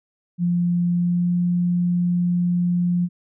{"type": "tone with pitch glide", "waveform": "sine", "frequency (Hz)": [174.61, 176.03], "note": ["F3", "F3"], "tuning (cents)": [0, 14], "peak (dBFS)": -17, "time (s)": [0.38, 3.09], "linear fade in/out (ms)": 50, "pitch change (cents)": 14, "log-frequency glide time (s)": [0.94, 1.32], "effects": []}